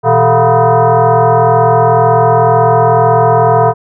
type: tone with frequency modulation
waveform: sine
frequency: 120 Hz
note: B2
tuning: 49 cents flat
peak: -5 dBFS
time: 0.03-3.74 s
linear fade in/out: 50 ms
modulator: 282 Hz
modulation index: 3.4
effects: none